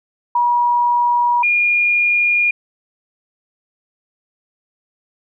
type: tone pair in turn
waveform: sine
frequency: 962 / 2424 Hz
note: B5 / D#7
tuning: -46 / -46 cents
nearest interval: octave + major third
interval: 1600 cents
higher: second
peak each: -12 dBFS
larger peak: neither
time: 0.35-1.43 / 1.43-2.51 s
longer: neither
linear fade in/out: 5 ms
effects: none